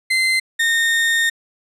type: tone pair in turn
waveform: 35% pulse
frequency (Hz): 2069 / 1836.4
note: C7 / A#6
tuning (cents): -20 / -26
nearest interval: major second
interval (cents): 206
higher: first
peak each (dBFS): -13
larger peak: neither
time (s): 0.1-0.4 / 0.59-1.3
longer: second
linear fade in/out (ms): 10
effects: low-pass 10000 Hz 12 dB/octave